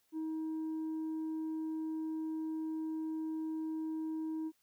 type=tone with tanh clipping; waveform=sine; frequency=316.9 Hz; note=D#4; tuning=32 cents sharp; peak=-36 dBFS; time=0.12-4.52 s; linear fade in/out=50 ms; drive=2 dB; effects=white hiss -75 dBFS RMS until 4.62 s

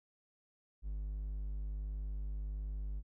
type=tone; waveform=triangle; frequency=50.7 Hz; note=G#1; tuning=41 cents flat; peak=-35 dBFS; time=0.82-3.03 s; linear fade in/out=50 ms; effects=none

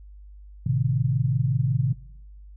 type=chord; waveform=sine; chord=A diminished; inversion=none; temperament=equal with one note detuned; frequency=110 / 130.13 / 155.56 Hz; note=A2 / C3 / Eb3; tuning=0 / -9 / 0 cents; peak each=-25 / -22 / -27 dBFS; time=0.66-1.93 s; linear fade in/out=5 ms; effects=noise-tail reverb RT60 1.0 s tail -23 dB re dry + added 50 Hz sine -42 dBFS peak until 2.56 s

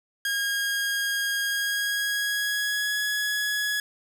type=tone with pitch glide; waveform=sawtooth; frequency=1630 to 1682.6 Hz; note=G#6 to G#6; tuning=-33 to +22 cents; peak=-21 dBFS; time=0.25-3.8 s; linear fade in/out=2 ms; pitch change=+55 cents; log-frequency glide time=1.45-2.99 s; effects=10-bit

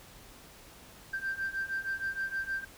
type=beating tone pair; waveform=sine; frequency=1568 / 1574.4 Hz; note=G6 / G6; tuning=0 / +7 cents; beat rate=6.4 Hz; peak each=-35 / -33 dBFS; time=1.13-2.65 s; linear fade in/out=10 ms; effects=tanh soft clip ceiling -27 dBFS + pink hiss -53 dBFS RMS until 2.77 s

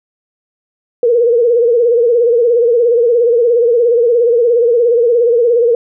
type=tone with vibrato; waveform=sine; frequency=472.8 Hz; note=A#4; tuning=24 cents sharp; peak=-7 dBFS; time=1.03-5.75 s; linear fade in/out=2 ms; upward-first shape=sine; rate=17 Hz; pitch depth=79 cents each way; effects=none

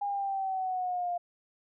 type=exponential sweep; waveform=sine; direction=down; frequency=815 to 698.5 Hz; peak=-29 dBFS; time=0.01-1.18 s; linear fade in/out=10 ms; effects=none

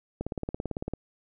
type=click train; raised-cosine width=2 ms; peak=-18 dBFS; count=14; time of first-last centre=0.21-0.936 s; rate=17.9 Hz; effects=none

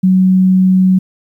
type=tone; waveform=sine; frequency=186.6 Hz; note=F#3; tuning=15 cents sharp; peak=-6 dBFS; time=0.03-0.99 s; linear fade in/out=10 ms; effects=8-bit

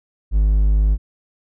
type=tone; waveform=triangle; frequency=51.4 Hz; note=G#1; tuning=17 cents flat; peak=-10 dBFS; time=0.31-0.98 s; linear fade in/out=50 ms; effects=none

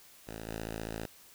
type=tone with level steps; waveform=5% pulse; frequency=55 Hz; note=A1; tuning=in tune; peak=-30 / -26 dBFS; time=0.27-1.06 s; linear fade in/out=5 ms; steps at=0.48 s; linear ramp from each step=5 ms; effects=white hiss -57 dBFS RMS until 1.34 s

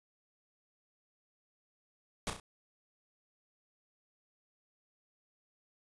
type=noise with echo; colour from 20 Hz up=pink; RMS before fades=-35 dBFS; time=2.27-2.3 s; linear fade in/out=0 ms; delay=33 ms; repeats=3; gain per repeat=-6 dB; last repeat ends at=2.399 s; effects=resampled to 24000 Hz

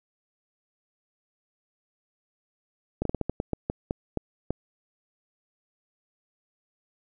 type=slowing click train; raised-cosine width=2 ms; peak=-13 dBFS; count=12; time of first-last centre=3.02-4.506 s; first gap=33 ms; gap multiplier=1.26; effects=none

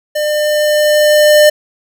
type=tone with level ramp; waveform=square; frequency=601 Hz; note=D5; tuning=40 cents sharp; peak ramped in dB=-14 to -4 dBFS; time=0.15-1.5 s; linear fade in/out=10 ms; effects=none

